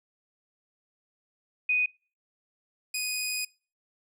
sine / 15% pulse tone pair in turn, 2489 / 2489 Hz, D#7 / D#7, 0 / 0 cents, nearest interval unison, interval 0 cents, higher neither, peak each -22 dBFS, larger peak neither, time 1.69-1.86 / 2.94-3.45 s, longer second, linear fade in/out 5 ms, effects noise-tail reverb RT60 0.4 s tail -26 dB re dry

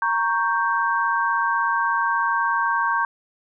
sine chord, G diminished, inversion first, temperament equal, 932.3 / 1108.7 / 1568 Hz, Bb5 / Db6 / G6, 0 / 0 / 0 cents, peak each -23 dBFS, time 0.02-3.05 s, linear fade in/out 2 ms, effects none

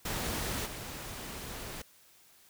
pink noise with level steps, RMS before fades -35 / -42 dBFS, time 0.05-1.82 s, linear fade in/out 5 ms, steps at 0.65 s, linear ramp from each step 20 ms, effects white hiss -61 dBFS RMS until 2.49 s

